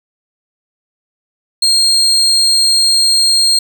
35% pulse tone, 4217 Hz, C8, 13 cents sharp, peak -7 dBFS, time 1.62-3.59 s, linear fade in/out 5 ms, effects none

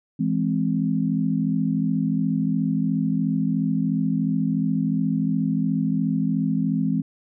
sine chord, E augmented, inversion none, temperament equal, 164.81 / 207.7 / 261.6 Hz, E3 / G#3 / B#3, 0 / 0 / 0 cents, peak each -24 dBFS, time 0.19-7.02 s, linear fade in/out 10 ms, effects none

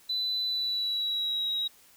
sine tone with pitch glide, 3997 to 3828 Hz, B7 to A#7, +20 to +45 cents, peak -26 dBFS, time 0.09-1.68 s, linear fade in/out 10 ms, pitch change -75 cents, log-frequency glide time 0.45-1.49 s, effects tanh soft clip ceiling -23 dBFS + white hiss -58 dBFS RMS until 1.96 s

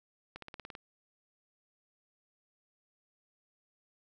accelerating click train, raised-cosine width 0.3 ms, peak -28 dBFS, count 8, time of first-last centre 0.36-0.751 s, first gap 63 ms, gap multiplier 0.96, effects none

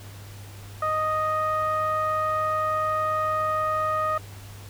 sawtooth tone with low-pass filter, 622.3 Hz, D#5, in tune, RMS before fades -25 dBFS, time 0.82-4.18 s, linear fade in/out 5 ms, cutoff 1400 Hz, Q 8.7, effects added 100 Hz sine -40 dBFS peak until 4.69 s + pink hiss -47 dBFS RMS until 4.69 s

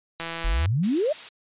click train, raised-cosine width 0.3 ms, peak -16 dBFS, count 77, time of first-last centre 0.2-0.658 s, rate 166 Hz
sine exponential sweep, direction up, 35.93 to 652 Hz, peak -20 dBFS, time 0.44-1.13 s, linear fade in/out 10 ms
blue noise, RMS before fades -32 dBFS, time 0.83-1.29 s, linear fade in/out 5 ms
effects resampled to 8000 Hz

